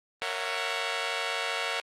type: chord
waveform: 10% pulse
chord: F# dominant seventh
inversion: first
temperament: just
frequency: 462.5 / 555 / 666 / 740 Hz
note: A#4 / C#5 / E5 / F#5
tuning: -14 / +2 / +18 / 0 cents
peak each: -27 dBFS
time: 0.22-1.8 s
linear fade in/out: 0 ms
effects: low-pass 7000 Hz 12 dB/octave + Opus 24 kbps